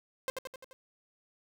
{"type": "tone with echo", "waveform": "sawtooth", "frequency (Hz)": 523.3, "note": "C5", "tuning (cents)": 0, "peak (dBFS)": -27, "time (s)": [0.28, 0.3], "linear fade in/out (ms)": 0, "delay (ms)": 86, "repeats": 5, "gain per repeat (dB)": -4, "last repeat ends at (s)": 0.73, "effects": []}